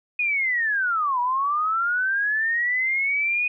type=linear two-way sweep; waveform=sine; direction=down then up; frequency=2489 to 958 to 2489 Hz; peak=-20 dBFS; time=0.19-3.48 s; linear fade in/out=5 ms; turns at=1.2 s; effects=none